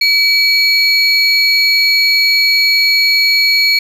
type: tone pair together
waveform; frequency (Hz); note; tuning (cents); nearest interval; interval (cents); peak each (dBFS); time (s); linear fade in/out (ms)
triangle; 2291 / 4335; D7 / C#8; -44 / -39; major seventh; 1105; -10; 0.01-3.79; 5
effects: none